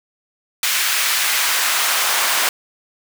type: noise with high-pass filter sweep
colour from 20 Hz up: pink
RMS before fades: -18 dBFS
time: 0.63-2.49 s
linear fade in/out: 2 ms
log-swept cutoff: 1900 to 1000 Hz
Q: 0.96
effects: none